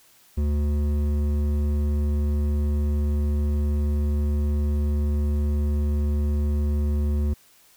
triangle tone with hard clipping, 73.42 Hz, D2, in tune, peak -22 dBFS, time 0.37-7.34 s, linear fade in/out 10 ms, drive 14 dB, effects white hiss -56 dBFS RMS until 7.76 s

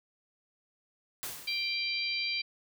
white noise with exponential decay, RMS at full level -36 dBFS, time 1.23-1.88 s, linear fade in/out 0 ms, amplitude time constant 140 ms
harmonic tone, 787 Hz, G5, 7 cents sharp, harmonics 3 / 4 / 5 / 6, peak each -33 / -40 / -38 / -35 dBFS, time 1.47-2.42 s, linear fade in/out 10 ms
effects none

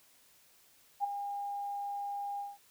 sine tone with ADSR envelope, 808 Hz, G#5, 48 cents flat, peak -26 dBFS, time 1-2.58 s, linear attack 40 ms, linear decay 12 ms, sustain -9 dB, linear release 190 ms, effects white hiss -64 dBFS RMS until 2.7 s

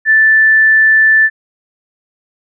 sine tone, 1760 Hz, A6, in tune, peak -5 dBFS, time 0.05-1.3 s, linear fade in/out 50 ms, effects none

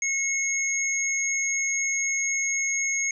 sine tone pair together, 2176 / 6526 Hz, C#7 / G#8, -33 / -31 cents, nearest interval octave + perfect fifth, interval 1902 cents, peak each -26 dBFS, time 0.02-3.11 s, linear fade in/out 2 ms, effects none

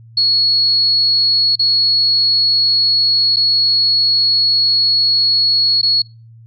sine tone with dropouts, 4349 Hz, C#8, 34 cents flat, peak -10 dBFS, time 0.17-6.02 s, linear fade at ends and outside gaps 5 ms, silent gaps 1.556-1.593 / 3.361-3.367 / 5.815-5.829 s, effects noise-tail reverb RT60 0.3 s tail -24 dB re dry + added 114 Hz sine -38 dBFS peak until 6.46 s

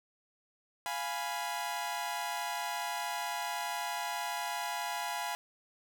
sawtooth chord, F diminished, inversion none, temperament equal, 698.5 / 830.6 / 987.8 Hz, F5 / Ab5 / Cb6, 0 / 0 / 0 cents, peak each -36 / -34 / -35 dBFS, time 0.86-5.35 s, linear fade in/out 0 ms, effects none

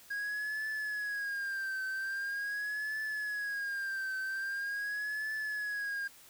triangle tone with vibrato, 1637 Hz, G#6, 25 cents flat, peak -32 dBFS, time 0.1-6.08 s, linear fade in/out 10 ms, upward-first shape triangle, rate 0.43 Hz, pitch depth 110 cents each way, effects white hiss -57 dBFS RMS until 6.29 s

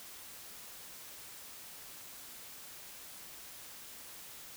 silence, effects white hiss -50 dBFS RMS until 4.56 s

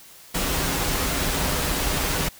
pink noise with comb filter, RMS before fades -24 dBFS, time 0.34-2.29 s, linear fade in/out 10 ms, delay 9.1 ms, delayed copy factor -0.5, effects white hiss -47 dBFS RMS until 2.39 s

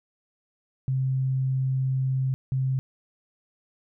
sine tone bursts at uneven times, 131.8 Hz, C3, 13 cents sharp, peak -22 dBFS, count 2, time 0.88-2.34 / 2.52-2.79 s, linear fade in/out 0 ms, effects none

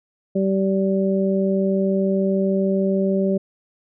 harmonic tone, 193.3 Hz, G3, 24 cents flat, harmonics 1 / 2 / 3, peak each -19 / -22 / -24 dBFS, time 0.35-3.38 s, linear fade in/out 10 ms, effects none

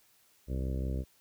harmonic tone, 65.41 Hz, C2, in tune, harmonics 1 / 2 / 3 / 4 / 5 / 6 / 7 / 8 / 9, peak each -32 / -38 / -42 / -44 / -46 / -48 / -49 / -50 / -51 dBFS, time 0.47-1.05 s, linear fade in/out 50 ms, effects white hiss -66 dBFS RMS until 1.2 s

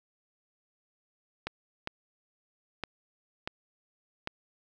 clicks, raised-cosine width 0.3 ms, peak -17 dBFS, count 5, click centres 1.47 / 1.874 / 2.837 / 3.475 / 4.274 s, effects none

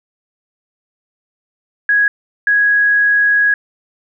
sine tone bursts at uneven times, 1661.2 Hz, G#6, in tune, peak -9 dBFS, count 2, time 1.89-2.08 / 2.47-3.54 s, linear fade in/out 2 ms, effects none

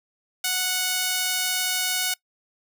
sawtooth tone with high-pass filter, 737 Hz, F#5, 7 cents flat, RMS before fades -25 dBFS, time 0.44-2.14 s, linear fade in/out 5 ms, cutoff 2400 Hz, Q 0.54, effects noise-tail reverb RT60 0.1 s tail -22 dB re dry

